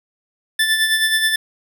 25% pulse tone with tremolo, 1760 Hz, A6, in tune, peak -9 dBFS, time 0.59-1.36 s, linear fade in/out 5 ms, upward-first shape sine, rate 9.4 Hz, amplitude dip 50%, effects none

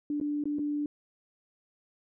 sine tone with dropouts, 293.7 Hz, D4, in tune, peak -28 dBFS, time 0.1-0.86 s, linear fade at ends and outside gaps 2 ms, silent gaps 0.201-0.212 / 0.439-0.455 / 0.586-0.592 s, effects none

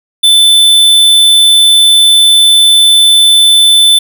square tone, 3520 Hz, A7, in tune, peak -3 dBFS, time 0.23-3.99 s, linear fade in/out 10 ms, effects none

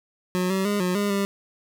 25% pulse tone with pitch steps, 182 / 191.1 / 205 / 181 / 203.9 / 198.9 Hz, F#3 / G3 / G#3 / F#3 / G#3 / G3, -28 / -44 / -22 / -38 / -32 / +25 cents, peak -18 dBFS, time 0.35-1.25 s, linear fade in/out 0 ms, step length 150 ms, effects none

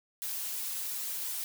blue noise with flanger, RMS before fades -36 dBFS, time 0.22-1.44 s, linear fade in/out 0 ms, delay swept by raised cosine 2 to 4.6 ms, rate 2.8 Hz, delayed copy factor +0.7, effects none

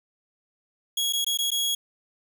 sawtooth tone with dropouts, 3322 Hz, G#7, in tune, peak -20 dBFS, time 0.97-1.75 s, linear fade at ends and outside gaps 5 ms, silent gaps 1.126-1.133 / 1.246-1.265 / 1.374-1.387 / 1.505-1.516 s, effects 10-bit

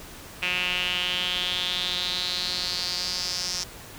sawtooth tone with band-pass filter sweep, 180.2 Hz, F#3, 45 cents flat, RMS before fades -28 dBFS, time 0.42-3.64 s, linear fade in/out 10 ms, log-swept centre 2600 to 5500 Hz, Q 5.7, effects pink hiss -43 dBFS RMS until 3.98 s

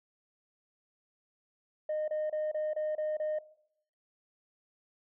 sine tone bursts, 614 Hz, D#5, 23 cents flat, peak -28 dBFS, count 7, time 1.89-3.388 s, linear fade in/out 5 ms, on 190 ms, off 28 ms, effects noise-tail reverb RT60 0.7 s tail -19 dB re dry + tanh soft clip ceiling -28 dBFS

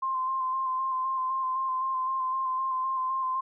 sine tone with vibrato, 1046.5 Hz, C6, in tune, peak -26 dBFS, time 0.02-3.41 s, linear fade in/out 10 ms, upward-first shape square, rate 3.9 Hz, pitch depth 19 cents each way, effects none

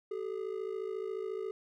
triangle ring-modulated tone, 410 Hz, G#4, 22 cents flat, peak -30 dBFS, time 0.11-1.51 s, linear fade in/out 0 ms, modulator 27.1 Hz, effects none

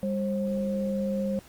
sine tone pair together, 200 / 533.9 Hz, G3 / C5, +35 / +35 cents, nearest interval octave + perfect fourth, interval 1700 cents, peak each -27 / -30 dBFS, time 0.03-1.39 s, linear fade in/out 0 ms, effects pink hiss -53 dBFS RMS until 1.48 s + Opus 24 kbps

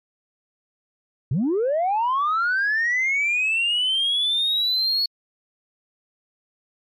sine linear sweep, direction up, 110 to 4399 Hz, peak -17 dBFS, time 1.31-5.06 s, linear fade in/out 5 ms, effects tanh soft clip ceiling -16 dBFS + MP3 64 kbps

